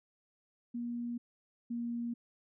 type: tone pair in turn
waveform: sine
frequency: 238.4 / 236.3 Hz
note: A#3 / A#3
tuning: +39 / +24 cents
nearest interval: unison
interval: 15 cents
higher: first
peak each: -35 / -34 dBFS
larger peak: second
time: 0.74-1.18 / 1.7-2.14 s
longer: neither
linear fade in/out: 10 ms
effects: none